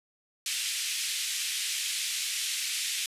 pink band-pass noise, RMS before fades -32 dBFS, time 0.46-3.06 s, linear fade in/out 2 ms, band 2400 to 11000 Hz, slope 24 dB/octave, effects resampled to 32000 Hz

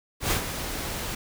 pink noise with ADSR envelope, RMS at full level -23 dBFS, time 0.2-1.15 s, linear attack 110 ms, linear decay 100 ms, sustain -9 dB, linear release 4 ms, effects none

